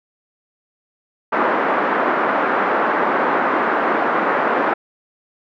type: band-pass noise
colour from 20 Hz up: white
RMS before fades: -18 dBFS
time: 1.32-4.74 s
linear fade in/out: 10 ms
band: 240 to 1500 Hz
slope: 24 dB/octave
effects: none